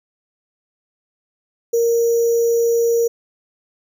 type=tone with sample-and-hold; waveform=sine; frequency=466.2 Hz; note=A#4; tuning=in tune; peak=-13 dBFS; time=1.73-3.08 s; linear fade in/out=10 ms; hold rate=6300 Hz; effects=none